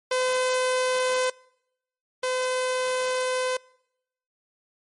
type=tone pair in turn; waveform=sawtooth; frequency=510 / 510 Hz; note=C5 / C5; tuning=-44 / -44 cents; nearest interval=unison; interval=0 cents; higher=neither; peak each=-18 / -20 dBFS; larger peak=first; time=0.11-1.3 / 2.23-3.57 s; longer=second; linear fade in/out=5 ms; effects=noise-tail reverb RT60 0.8 s tail -25 dB re dry + MP3 48 kbps